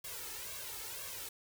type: noise with flanger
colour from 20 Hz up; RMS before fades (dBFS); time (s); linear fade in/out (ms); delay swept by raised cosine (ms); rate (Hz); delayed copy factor
white; -44; 0.04-1.29; 5; 1.8 to 2.31; 2; +1
effects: none